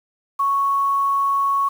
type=tone with quantisation; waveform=sine; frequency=1108.7 Hz; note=C#6; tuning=in tune; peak=-16 dBFS; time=0.39-1.69 s; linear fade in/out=10 ms; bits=7; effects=none